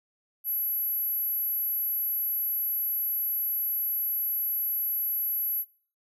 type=tone; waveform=sine; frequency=11670 Hz; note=F#9; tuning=25 cents flat; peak=-25 dBFS; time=0.44-5.65 s; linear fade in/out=50 ms; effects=noise-tail reverb RT60 0.4 s tail -20 dB re dry